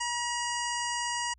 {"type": "harmonic tone", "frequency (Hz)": 957, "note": "A#5", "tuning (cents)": 45, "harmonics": [1, 2, 3, 5, 6, 7, 8, 9], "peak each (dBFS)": [-33, -36, -38, -40, -41, -41, -42, -43], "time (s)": [0, 1.34], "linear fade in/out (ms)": 10, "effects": ["added 60 Hz sine -58 dBFS peak until 1.38 s"]}